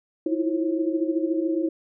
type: tone cluster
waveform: sine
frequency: 320.9 / 335.2 / 348.3 / 541 Hz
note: E4 / E4 / F4 / C#5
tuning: -46 / +29 / -5 / -42 cents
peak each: -24 / -28 / -29 / -32 dBFS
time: 0.26-1.69 s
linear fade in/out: 5 ms
effects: none